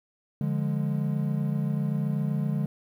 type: chord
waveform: triangle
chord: D diminished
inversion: none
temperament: equal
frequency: 146.83 / 174.61 / 207.7 Hz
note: D3 / F3 / Ab3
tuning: 0 / 0 / 0 cents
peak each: -25 / -30 / -28 dBFS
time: 0.41-2.66 s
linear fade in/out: 2 ms
effects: 10-bit